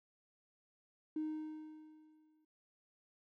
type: tone with exponential decay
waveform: triangle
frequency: 310 Hz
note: D#4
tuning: 6 cents flat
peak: -31 dBFS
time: 1.16-2.45 s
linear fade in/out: 5 ms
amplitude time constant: 280 ms
effects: tanh soft clip ceiling -33 dBFS